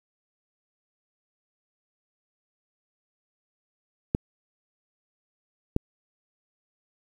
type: clicks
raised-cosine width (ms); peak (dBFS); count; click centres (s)
3; -9; 2; 4.149 / 5.764
effects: 8-bit